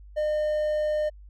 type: tone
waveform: triangle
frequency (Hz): 607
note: D#5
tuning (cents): -43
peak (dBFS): -21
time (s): 0.16-1.1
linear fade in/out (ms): 20
effects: added 50 Hz sine -44 dBFS peak until 1.29 s